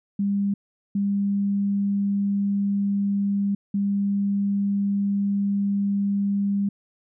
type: tone bursts at uneven times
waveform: sine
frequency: 200.2 Hz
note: G3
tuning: 37 cents sharp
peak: -20 dBFS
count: 3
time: 0.19-0.54 / 0.95-3.55 / 3.74-6.69 s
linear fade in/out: 5 ms
effects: none